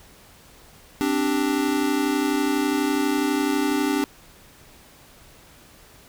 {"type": "chord", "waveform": "square", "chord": "C suspended second", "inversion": "none", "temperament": "equal", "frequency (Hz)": [261.6, 293.7, 392], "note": ["C4", "D4", "G4"], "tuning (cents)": [0, 0, 0], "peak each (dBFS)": [-27, -23, -28], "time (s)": [1.01, 4.04], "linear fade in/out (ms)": 0, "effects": ["pink hiss -50 dBFS RMS until 6.08 s"]}